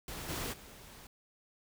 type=noise with level steps; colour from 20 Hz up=pink; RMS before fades=-43 / -38 / -53 dBFS; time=0.08-1.07 s; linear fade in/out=2 ms; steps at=0.28 / 0.52 s; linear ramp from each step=20 ms; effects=none